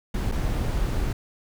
brown noise with dropouts, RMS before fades -25 dBFS, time 0.14-1.13 s, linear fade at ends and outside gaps 5 ms, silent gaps 0.316-0.32 s, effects none

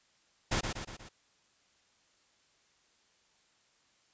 pink noise with echo, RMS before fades -30 dBFS, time 0.51-0.61 s, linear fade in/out 10 ms, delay 120 ms, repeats 4, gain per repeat -5 dB, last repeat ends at 1.09 s, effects white hiss -69 dBFS RMS until 4.13 s + resampled to 16000 Hz

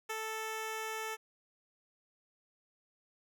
10% pulse tone with ADSR envelope, 440 Hz, A4, in tune, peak -27 dBFS, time 0.09-1.17 s, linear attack 11 ms, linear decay 35 ms, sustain -2 dB, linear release 34 ms, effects none

